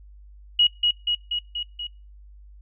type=tone with echo; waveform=sine; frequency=2900 Hz; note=F#7; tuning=35 cents flat; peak=-14 dBFS; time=0.59-0.67 s; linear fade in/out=5 ms; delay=240 ms; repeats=5; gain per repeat=-3 dB; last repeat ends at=1.87 s; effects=noise-tail reverb RT60 0.3 s tail -24 dB re dry + added 50 Hz sine -44 dBFS peak until 2.61 s